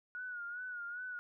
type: tone with vibrato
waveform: sine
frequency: 1451 Hz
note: F#6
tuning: 34 cents flat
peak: -40 dBFS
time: 0.15-1.19 s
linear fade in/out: 0 ms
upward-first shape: sine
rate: 2.5 Hz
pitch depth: 63 cents each way
effects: none